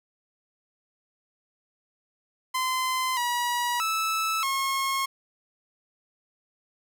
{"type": "tone with pitch steps", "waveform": "sawtooth", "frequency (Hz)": [1031, 965, 1310, 1083], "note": ["C6", "B5", "E6", "C#6"], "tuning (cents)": [-26, -40, -11, -41], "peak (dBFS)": -21, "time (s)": [2.54, 5.06], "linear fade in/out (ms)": 10, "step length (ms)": 630, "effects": []}